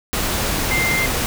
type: tone in noise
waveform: sine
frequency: 2093 Hz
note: C7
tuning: in tune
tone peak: -18 dBFS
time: 0.71-1.06 s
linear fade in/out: 0 ms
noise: pink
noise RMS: -21 dBFS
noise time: 0.13-1.26 s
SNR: 0 dB
effects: none